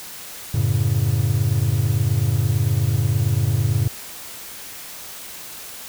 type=chord; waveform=triangle; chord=F# minor; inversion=none; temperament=equal with one note detuned; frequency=91.7 / 110 / 138.59 Hz; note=F#2 / A2 / C#3; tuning=-15 / 0 / 0 cents; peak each=-21 / -17 / -20 dBFS; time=0.54-3.88 s; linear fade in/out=5 ms; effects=white hiss -36 dBFS RMS until 5.88 s